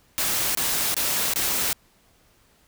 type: noise bursts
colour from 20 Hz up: white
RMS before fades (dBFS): -24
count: 4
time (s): 0.18-1.729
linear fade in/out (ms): 0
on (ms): 370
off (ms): 23
effects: pink hiss -60 dBFS RMS until 2.67 s